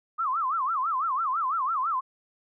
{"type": "tone with vibrato", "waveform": "sine", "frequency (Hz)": 1174.7, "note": "D6", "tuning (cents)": 0, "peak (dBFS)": -24, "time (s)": [0.18, 2.01], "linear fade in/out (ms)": 20, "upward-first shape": "sine", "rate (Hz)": 6, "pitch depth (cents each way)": 260, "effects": []}